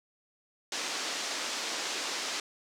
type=band-pass noise; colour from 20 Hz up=white; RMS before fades=-35 dBFS; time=0.72-2.4 s; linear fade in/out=2 ms; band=250 to 6500 Hz; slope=24 dB/octave; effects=none